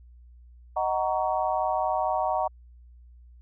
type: chord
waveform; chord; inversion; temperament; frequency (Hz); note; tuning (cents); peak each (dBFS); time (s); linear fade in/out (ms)
sine; D# minor seventh; none; just; 622.3 / 746.7 / 933.4 / 1120.1; D#5 / F#5 / A#5 / C#6; 0 / +16 / +2 / +18; -29 / -27 / -29 / -33; 0.76-2.48; 10
effects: added 60 Hz sine -48 dBFS peak until 3.41 s